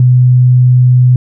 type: tone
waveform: sine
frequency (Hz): 125.5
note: B2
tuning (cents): +28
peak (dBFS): -3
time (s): 0-1.16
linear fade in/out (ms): 2
effects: none